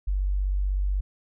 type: tone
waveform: sine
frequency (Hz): 48.09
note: G1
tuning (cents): -32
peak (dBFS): -22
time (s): 0.07-1.01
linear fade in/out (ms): 10
effects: none